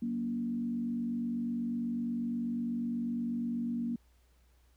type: tone with frequency modulation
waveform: sine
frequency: 235.8 Hz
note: A#3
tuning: 20 cents sharp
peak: -31 dBFS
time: 0.02-3.96 s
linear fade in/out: 5 ms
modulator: 48.2 Hz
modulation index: 0.59
effects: added 61 Hz sine -63 dBFS peak until 4.76 s + pink hiss -72 dBFS RMS until 4.76 s